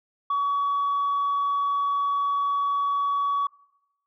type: tone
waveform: sine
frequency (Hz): 1131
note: C#6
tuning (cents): +34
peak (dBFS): -20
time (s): 0.3-3.47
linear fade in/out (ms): 5
effects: noise-tail reverb RT60 0.9 s tail -23 dB re dry + tanh soft clip ceiling -19 dBFS